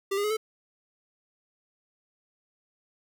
square tone with pitch steps, 392.9 / 407.5 / 422.6 / 438.2 Hz, G4 / G#4 / G#4 / A4, +4 / -33 / +30 / -7 cents, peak -26 dBFS, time 0.11-0.37 s, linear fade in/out 10 ms, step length 65 ms, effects none

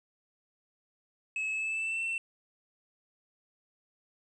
triangle tone with pitch glide, 2585 to 2690 Hz, E7 to E7, -34 to +34 cents, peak -29 dBFS, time 1.36-2.18 s, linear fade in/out 2 ms, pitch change +68 cents, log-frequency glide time 1.51-2.03 s, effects resampled to 24000 Hz + 11-bit

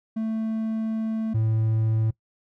triangle tone pair in turn, 221.4 / 110.7 Hz, A3 / A2, +11 / +11 cents, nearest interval octave, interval 1200 cents, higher first, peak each -22 / -18 dBFS, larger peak second, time 0.16-1.34 / 1.34-2.11 s, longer first, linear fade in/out 10 ms, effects noise-tail reverb RT60 0.1 s tail -21 dB re dry

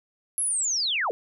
sine linear sweep, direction down, 11250 to 377.8 Hz, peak -23 dBFS, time 0.38-1.11 s, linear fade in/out 0 ms, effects none

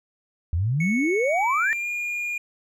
sine exponential sweep, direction up, 77.2 to 1864.7 Hz, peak -20 dBFS, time 0.53-1.73 s, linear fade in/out 0 ms
triangle tone with pitch glide, 2210 to 2424 Hz, C#7 to D#7, -6 to -46 cents, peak -24 dBFS, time 0.8-2.38 s, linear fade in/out 5 ms, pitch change +160 cents, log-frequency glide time 1.22-1.88 s
effects none

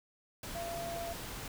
sine tone in noise, 680 Hz, F5, 46 cents flat, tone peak -38 dBFS, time 0.55-1.13 s, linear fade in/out 2 ms, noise pink, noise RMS -43 dBFS, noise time 0.43-1.48 s, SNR +2 dB, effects none

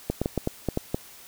clicks, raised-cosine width 2 ms, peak -11 dBFS, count 8, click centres 0.1 / 0.216 / 0.259 / 0.377 / 0.474 / 0.687 / 0.774 / 0.945 s, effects white hiss -48 dBFS RMS until 1.27 s

